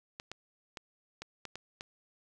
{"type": "clicks", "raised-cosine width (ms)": 0.2, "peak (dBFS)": -24, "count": 7, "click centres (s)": [0.199, 0.316, 0.772, 1.22, 1.453, 1.556, 1.809], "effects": []}